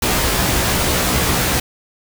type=noise with comb filter; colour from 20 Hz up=pink; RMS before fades=-17 dBFS; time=0.02-1.6 s; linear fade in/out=5 ms; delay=16 ms; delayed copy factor=+0.95; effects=none